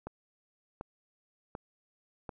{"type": "click train", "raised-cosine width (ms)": 1, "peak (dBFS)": -25, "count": 4, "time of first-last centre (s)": [0.07, 2.292], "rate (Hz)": 1.35, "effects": []}